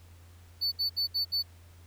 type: tone bursts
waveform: triangle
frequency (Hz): 4493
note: C#8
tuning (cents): +23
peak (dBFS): -25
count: 5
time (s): 0.61-1.428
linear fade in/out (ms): 20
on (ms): 110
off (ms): 67
effects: added 86 Hz sine -51 dBFS peak until 1.86 s + pink hiss -61 dBFS RMS until 1.86 s